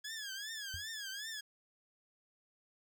15% pulse tone with vibrato, 1670 Hz, G#6, 9 cents sharp, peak -35 dBFS, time 0.04-1.41 s, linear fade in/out 10 ms, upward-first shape triangle, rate 2.6 Hz, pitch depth 160 cents each way
sine tone with exponential decay, 86.4 Hz, F2, 18 cents flat, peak -39 dBFS, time 0.74-0.88 s, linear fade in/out 0 ms, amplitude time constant 29 ms
effects none

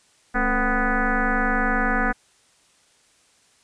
sine tone with frequency modulation, 754 Hz, F#5, 32 cents sharp, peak -18 dBFS, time 0.34-2.13 s, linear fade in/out 20 ms, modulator 243 Hz, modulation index 4.3, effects white hiss -59 dBFS RMS until 3.63 s + resampled to 22050 Hz

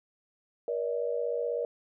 sine tone cluster, 478 / 577 / 633 Hz, A#4 / D5 / D#5, +43 / -31 / +30 cents, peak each -30 / -34 / -37 dBFS, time 0.68-1.65 s, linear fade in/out 2 ms, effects none

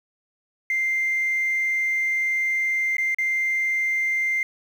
sine tone with dropouts, 2093 Hz, C7, in tune, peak -19 dBFS, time 0.7-4.43 s, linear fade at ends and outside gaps 2 ms, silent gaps 2.968-2.982 / 3.146-3.185 s, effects tanh soft clip ceiling -17 dBFS + 8-bit

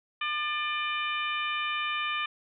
harmonic tone with a mistuned harmonic, 600 Hz, D5, 37 cents sharp, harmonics 2 / 3 / 4 / 5 / 6, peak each -32 / -36 / -33 / -36 / -41 dBFS, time 0.21-2.26 s, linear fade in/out 5 ms, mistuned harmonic 3, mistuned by -35 cents, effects none

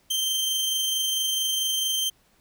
sawtooth tone with amplitude modulation, 3136 Hz, G7, in tune, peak -19 dBFS, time 0.1-2.1 s, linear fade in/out 10 ms, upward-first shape sine, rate 24.5 Hz, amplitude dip 25%, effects pink hiss -63 dBFS RMS until 2.4 s

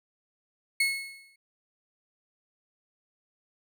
35% pulse tone with exponential decay, 2185 Hz, C#7, 26 cents flat, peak -19 dBFS, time 0.8-1.36 s, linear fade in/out 5 ms, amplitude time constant 120 ms, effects none

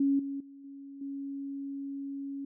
sine tone with level steps, 277.2 Hz, C#4, in tune, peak -23 / -33 / -47 / -43 / -35 dBFS, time 0-2.45 s, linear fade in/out 5 ms, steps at 0.19 / 0.4 / 0.64 / 1.01 s, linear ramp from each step 5 ms, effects none

